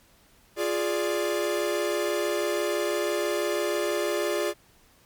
45% pulse chord, D diminished, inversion first, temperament equal, 349.2 / 415.3 / 587.3 Hz, F4 / Ab4 / D5, 0 / 0 / 0 cents, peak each -29 dBFS, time 0.56-4.54 s, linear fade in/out 50 ms, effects pink hiss -59 dBFS RMS until 5.05 s + MP3 96 kbps

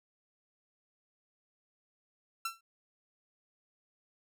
sawtooth tone with exponential decay, 1348 Hz, E6, 38 cents sharp, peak -27 dBFS, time 2.45-2.61 s, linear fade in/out 5 ms, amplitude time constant 33 ms, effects none

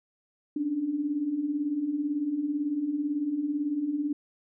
sine beating tone pair, 277.2 / 295.2 Hz, C#4 / D4, 0 / +9 cents, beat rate 18 Hz, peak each -34 / -27 dBFS, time 0.56-4.13 s, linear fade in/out 5 ms, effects none

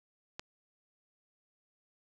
click, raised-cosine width 0.2 ms, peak -22 dBFS, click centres 0.395 s, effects none

